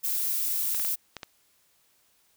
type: noise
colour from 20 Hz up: violet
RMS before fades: -28 dBFS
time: 0.03-0.96 s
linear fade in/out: 20 ms
type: clicks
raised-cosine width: 0.2 ms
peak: -19 dBFS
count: 5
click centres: 0.747 / 0.798 / 0.849 / 1.167 / 1.232 s
effects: white hiss -66 dBFS RMS until 2.36 s